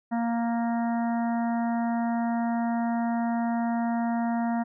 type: harmonic tone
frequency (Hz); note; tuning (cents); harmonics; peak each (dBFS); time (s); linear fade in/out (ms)
233.1; A#3; 0; 1 / 3 / 4 / 5 / 6 / 7 / 8; -25 / -31 / -36 / -47 / -43 / -48 / -44; 0.11-4.64; 20
effects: none